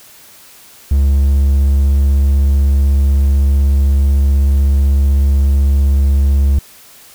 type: tone with vibrato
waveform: triangle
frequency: 69.3 Hz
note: C#2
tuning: in tune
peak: -6 dBFS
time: 0.91-6.59 s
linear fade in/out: 5 ms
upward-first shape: sine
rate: 16 Hz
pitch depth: 10 cents each way
effects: white hiss -41 dBFS RMS until 7.14 s